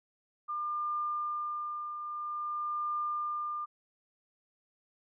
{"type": "tone with tremolo", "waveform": "sine", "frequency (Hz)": 1200, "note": "D6", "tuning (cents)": 37, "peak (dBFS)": -30, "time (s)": [0.48, 3.66], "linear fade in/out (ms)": 20, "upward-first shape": "triangle", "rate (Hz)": 0.5, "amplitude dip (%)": 55, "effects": []}